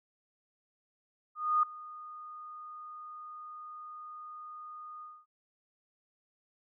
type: tone with ADSR envelope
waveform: sine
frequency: 1230 Hz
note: D#6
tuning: 20 cents flat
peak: -22 dBFS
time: 1.35-5.26 s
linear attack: 280 ms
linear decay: 4 ms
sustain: -21 dB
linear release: 240 ms
effects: none